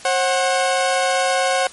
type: tone pair together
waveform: sawtooth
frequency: 536.1 / 740 Hz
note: C5 / F#5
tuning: +42 / 0 cents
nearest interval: tritone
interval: 558 cents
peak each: -15 dBFS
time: 0.05-1.67 s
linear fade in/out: 2 ms
effects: white hiss -40 dBFS RMS until 1.72 s + MP3 48 kbps